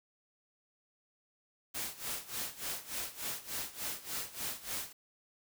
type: noise with tremolo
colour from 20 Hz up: white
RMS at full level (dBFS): -37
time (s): 1.74-4.93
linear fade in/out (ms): 10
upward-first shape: sine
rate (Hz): 3.4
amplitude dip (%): 85
effects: none